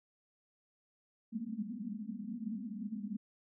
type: band-pass noise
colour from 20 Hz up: pink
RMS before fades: -41 dBFS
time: 1.32-3.17 s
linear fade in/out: 10 ms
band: 200 to 240 Hz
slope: 96 dB/octave
effects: none